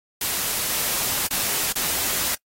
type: noise with dropouts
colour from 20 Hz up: white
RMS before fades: -24 dBFS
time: 0.21-2.35 s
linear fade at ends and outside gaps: 5 ms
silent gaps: 1.272-1.307 / 1.725-1.755 s
effects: noise-tail reverb RT60 0.1 s tail -26 dB re dry + AAC 48 kbps